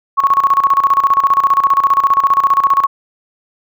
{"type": "tone with tremolo", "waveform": "sine", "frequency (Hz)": 1103, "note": "C#6", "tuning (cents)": -9, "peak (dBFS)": -6, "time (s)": [0.17, 2.87], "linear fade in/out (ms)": 20, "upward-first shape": "square", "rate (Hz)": 15, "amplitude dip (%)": 75, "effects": []}